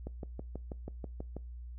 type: click train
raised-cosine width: 2 ms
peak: -27 dBFS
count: 9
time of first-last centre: 0.07-1.367 s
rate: 6.17 Hz
effects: noise-tail reverb RT60 0.3 s tail -23 dB re dry + added 60 Hz sine -42 dBFS peak until 1.78 s